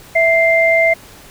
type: tone pair together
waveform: sine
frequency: 659.3 / 2093 Hz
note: E5 / C7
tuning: 0 / 0 cents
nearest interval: octave + minor sixth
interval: 2000 cents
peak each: -12 dBFS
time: 0.15-0.94 s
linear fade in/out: 10 ms
effects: pink hiss -40 dBFS RMS until 1.3 s